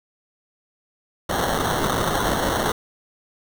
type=noise with sample-and-hold; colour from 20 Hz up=white; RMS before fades=-22 dBFS; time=1.29-2.72 s; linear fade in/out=5 ms; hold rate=2450 Hz; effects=none